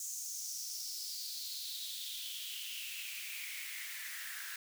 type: noise with high-pass filter sweep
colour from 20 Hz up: white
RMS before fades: -43 dBFS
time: 0-4.56 s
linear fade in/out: 2 ms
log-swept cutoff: 6800 to 1600 Hz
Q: 4.9
effects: none